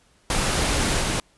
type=noise with level steps; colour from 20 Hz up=pink; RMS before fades=-22 / -24 dBFS; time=0.3-1.2 s; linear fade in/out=2 ms; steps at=1 s; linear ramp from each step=20 ms; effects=pink hiss -60 dBFS RMS until 1.37 s + resampled to 24000 Hz